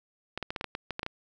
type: clicks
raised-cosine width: 0.3 ms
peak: -17 dBFS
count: 11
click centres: 0.376 / 0.427 / 0.505 / 0.562 / 0.611 / 0.643 / 0.751 / 0.907 / 0.994 / 1.031 / 1.064 s
effects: none